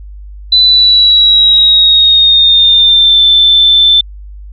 sine tone with pitch glide, 3994 to 3538 Hz, B7 to A7, +19 to +9 cents, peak -3 dBFS, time 0.52-4.01 s, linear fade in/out 5 ms, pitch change -210 cents, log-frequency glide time 0.63-3.22 s, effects added 50 Hz sine -26 dBFS peak until 4.52 s

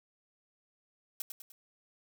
blue noise with echo, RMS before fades -36 dBFS, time 1.2-1.22 s, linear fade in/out 2 ms, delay 100 ms, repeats 3, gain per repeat -6 dB, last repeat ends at 1.52 s, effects none

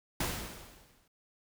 pink noise with exponential decay, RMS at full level -31 dBFS, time 0.2-1.08 s, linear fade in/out 5 ms, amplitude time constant 190 ms, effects none

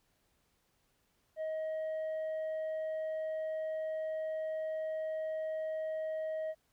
sine tone with tanh clipping, 631 Hz, D#5, 24 cents sharp, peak -35 dBFS, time 1.36-6.55 s, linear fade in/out 50 ms, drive 3 dB, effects pink hiss -75 dBFS RMS until 6.72 s

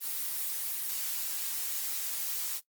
blue noise, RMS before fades -34 dBFS, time 0-2.61 s, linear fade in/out 50 ms, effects noise-tail reverb RT60 0.1 s tail -17 dB re dry + Opus 24 kbps

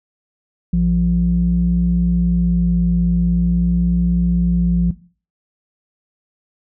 sine tone pair together, 58.35 / 174.61 Hz, A#1 / F3, +2 / 0 cents, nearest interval octave + perfect fifth, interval 1898 cents, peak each -18 / -13 dBFS, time 0.73-4.91 s, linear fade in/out 5 ms, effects noise-tail reverb RT60 0.4 s tail -17 dB re dry + tanh soft clip ceiling -6 dBFS

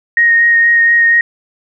sine tone with vibrato, 1864.7 Hz, A#6, in tune, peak -6 dBFS, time 0.17-1.21 s, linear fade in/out 2 ms, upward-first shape sine, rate 4.2 Hz, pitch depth 12 cents each way, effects none

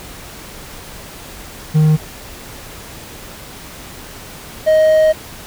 triangle tone pair in turn, 154.7 / 626.2 Hz, D#3 / D#5, -10 / +11 cents, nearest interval 2 octaves, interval 2421 cents, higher second, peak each -6 dBFS, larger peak neither, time 1.74-1.97 / 4.66-5.13 s, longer second, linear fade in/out 20 ms, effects pink hiss -34 dBFS RMS until 5.46 s

